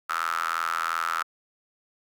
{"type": "tone with high-pass filter", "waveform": "sawtooth", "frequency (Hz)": 82.8, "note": "E2", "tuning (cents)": 8, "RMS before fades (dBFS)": -28, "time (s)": [0.09, 1.23], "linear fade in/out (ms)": 10, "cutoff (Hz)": 1300, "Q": 9.8, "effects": []}